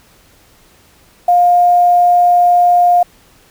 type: tone with quantisation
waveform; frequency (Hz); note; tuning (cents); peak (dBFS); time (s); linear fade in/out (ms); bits
sine; 707; F5; +21; -6; 1.28-3.03; 5; 6
effects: pink hiss -48 dBFS RMS until 3.5 s